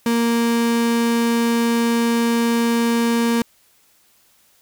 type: tone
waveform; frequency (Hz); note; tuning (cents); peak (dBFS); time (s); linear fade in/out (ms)
35% pulse; 233.1; A#3; 0; -14; 0.06-3.42; 2
effects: white hiss -57 dBFS RMS until 4.61 s